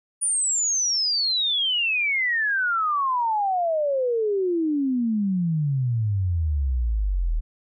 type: exponential sweep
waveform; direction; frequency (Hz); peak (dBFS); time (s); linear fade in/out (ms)
sine; down; 9590 to 37.94; -20; 0.21-7.41; 20
effects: none